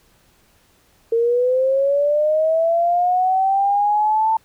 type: linear sweep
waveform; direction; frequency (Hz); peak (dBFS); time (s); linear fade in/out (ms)
sine; up; 454.7 to 894; -14; 1.12-4.37; 5
effects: pink hiss -57 dBFS RMS until 4.44 s